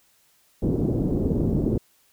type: low-pass noise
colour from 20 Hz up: white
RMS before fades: -23 dBFS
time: 0.62-1.78 s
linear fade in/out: 5 ms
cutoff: 370 Hz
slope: 24 dB/octave
effects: white hiss -62 dBFS RMS until 2.12 s